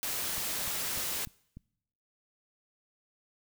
white noise, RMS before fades -34 dBFS, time 0.03-1.25 s, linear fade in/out 0 ms
click train, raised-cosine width 5 ms, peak -33 dBFS, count 5, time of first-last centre 0.38-1.57 s, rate 3.36 Hz
effects noise-tail reverb RT60 0.8 s tail -25 dB re dry

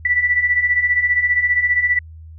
sine beating tone pair, 1954 / 1969 Hz, B6 / B6, -19 / -6 cents, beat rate 15 Hz, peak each -20 / -15 dBFS, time 0.05-1.99 s, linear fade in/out 5 ms, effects added 80 Hz sine -35 dBFS peak until 2.38 s

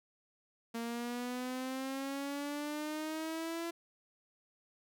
sawtooth exponential sweep, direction up, 230 to 339 Hz, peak -33 dBFS, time 0.74-3.71 s, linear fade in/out 10 ms, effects none

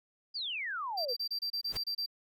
sine exponential sweep, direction down, 4954 to 458.2 Hz, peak -34 dBFS, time 0.34-1.14 s, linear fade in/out 20 ms
triangle tone bursts, 4699 Hz, D8, in tune, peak -31 dBFS, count 10, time 0.97-2.062 s, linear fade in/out 10 ms, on 84 ms, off 28 ms
pink noise with exponential growth, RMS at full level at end -38 dBFS, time 1.63-1.77 s, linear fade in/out 1 ms, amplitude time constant 29 ms
effects none

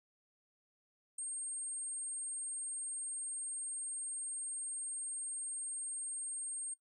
sine tone, 8560 Hz, C9, 38 cents sharp, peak -38 dBFS, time 1.18-6.74 s, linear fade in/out 5 ms, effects noise-tail reverb RT60 0.1 s tail -22 dB re dry

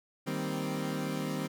30% pulse chord, C minor seventh, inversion first, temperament equal, 155.56 / 196 / 233.1 / 261.6 Hz, Eb3 / G3 / Bb3 / C4, 0 / 0 / 0 / 0 cents, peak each -34 / -35 / -39 / -34 dBFS, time 0.26-1.48 s, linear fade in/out 20 ms, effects none

